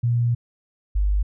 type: tone pair in turn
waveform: sine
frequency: 119.2 / 50.12 Hz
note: A#2 / G1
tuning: +39 / +39 cents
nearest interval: octave + minor third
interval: 1500 cents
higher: first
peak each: -17 dBFS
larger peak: neither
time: 0.03-0.35 / 0.95-1.23 s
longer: first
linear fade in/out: 10 ms
effects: none